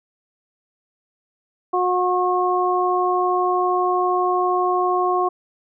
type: harmonic tone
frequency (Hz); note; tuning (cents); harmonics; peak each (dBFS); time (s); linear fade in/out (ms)
362.5; F#4; -35; 1 / 2 / 3; -21 / -21 / -21; 1.73-5.29; 10
effects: none